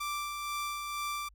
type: tone with tremolo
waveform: sawtooth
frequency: 1174.7 Hz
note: D6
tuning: in tune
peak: -29 dBFS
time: 0-1.29 s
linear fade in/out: 10 ms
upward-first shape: sine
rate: 2.1 Hz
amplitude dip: 35%
effects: added 50 Hz sine -57 dBFS peak until 1.34 s